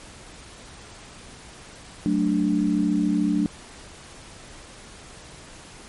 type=chord; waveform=sine; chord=D major; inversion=first; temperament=equal with one note detuned; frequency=186.39 / 220 / 293.7 Hz; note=F#3 / A3 / D4; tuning=+13 / 0 / 0 cents; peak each=-24 / -24 / -22 dBFS; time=2.06-3.46 s; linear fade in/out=0 ms; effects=pink hiss -44 dBFS RMS until 5.88 s + MP3 48 kbps